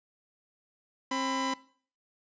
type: tone pair together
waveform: sawtooth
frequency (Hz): 266.4 / 1000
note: C4 / B5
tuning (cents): +31 / +21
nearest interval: octave + major seventh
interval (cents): 2290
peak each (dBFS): -28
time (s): 1.11-1.54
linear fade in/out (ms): 5
effects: noise-tail reverb RT60 0.5 s tail -20 dB re dry + resampled to 16000 Hz